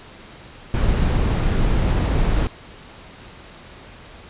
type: noise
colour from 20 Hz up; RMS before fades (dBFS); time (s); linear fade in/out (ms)
brown; -18; 0.74-2.47; 0
effects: pink hiss -42 dBFS RMS until 4.29 s + resampled to 8000 Hz